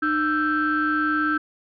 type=tone cluster; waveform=sine; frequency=303.1 / 1328 / 1564 Hz; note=D#4 / E6 / G6; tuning=-45 / +12 / -4 cents; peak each=-23 dBFS; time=0.02-1.38 s; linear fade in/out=10 ms; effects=tanh soft clip ceiling -13 dBFS